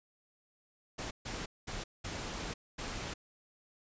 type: noise bursts at uneven times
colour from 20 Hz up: pink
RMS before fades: -40 dBFS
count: 5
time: 0.98-1.11 / 1.25-1.46 / 1.67-1.84 / 2.04-2.54 / 2.78-3.14 s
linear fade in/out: 10 ms
effects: resampled to 16000 Hz